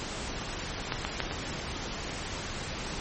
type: clicks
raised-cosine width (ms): 0.3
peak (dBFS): -12 / -13 / -11 / -20 / -20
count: 5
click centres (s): 0.922 / 1.05 / 1.203 / 1.311 / 2.094
effects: pink hiss -36 dBFS RMS until 3 s + MP3 32 kbps